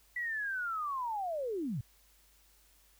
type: linear sweep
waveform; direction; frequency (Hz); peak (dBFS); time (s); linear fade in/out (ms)
sine; down; 1975.5 to 101.9; -33; 0.16-1.81; 5
effects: added 50 Hz sine -67 dBFS peak until 2.99 s + white hiss -66 dBFS RMS until 2.99 s